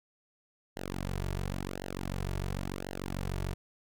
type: tone with flanger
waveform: sawtooth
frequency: 46.74 Hz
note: F#1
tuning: 18 cents sharp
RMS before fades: -36 dBFS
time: 0.76-3.54 s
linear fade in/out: 10 ms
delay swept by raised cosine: 0.83 to 3.93 ms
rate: 0.94 Hz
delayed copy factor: -0.95
effects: none